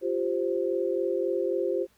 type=chord; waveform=sine; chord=F suspended second; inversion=none; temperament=just; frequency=349.2 / 392.9 / 523.8 Hz; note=F4 / G4 / C5; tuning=0 / +4 / +2 cents; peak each=-29 dBFS; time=0.01-1.87 s; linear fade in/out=50 ms; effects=pink hiss -65 dBFS RMS until 1.97 s